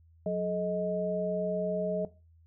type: tone cluster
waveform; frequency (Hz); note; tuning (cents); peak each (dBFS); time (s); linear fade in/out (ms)
sine; 181.7 / 430.1 / 627; F#3 / A4 / D#5; -31 / -39 / +13; -32 / -35 / -31; 0.26-2.05; 2
effects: noise-tail reverb RT60 0.3 s tail -18 dB re dry + added 82 Hz sine -57 dBFS peak until 2.46 s